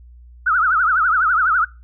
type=tone with vibrato; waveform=sine; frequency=1374 Hz; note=F6; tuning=29 cents flat; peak=-13 dBFS; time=0.46-1.65 s; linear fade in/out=10 ms; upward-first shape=triangle; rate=12 Hz; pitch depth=210 cents each way; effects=noise-tail reverb RT60 0.3 s tail -23 dB re dry + added 60 Hz sine -40 dBFS peak until 1.83 s